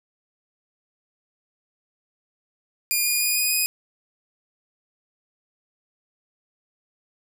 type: tone with pitch steps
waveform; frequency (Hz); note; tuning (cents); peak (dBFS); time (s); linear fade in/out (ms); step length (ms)
5% pulse; 2422 / 2440 / 2459 / 2477 / 2496; D#7 / D#7 / D#7 / D#7 / D#7; -47 / -34 / -21 / -8 / +5; -11; 2.91-3.66; 0; 150
effects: none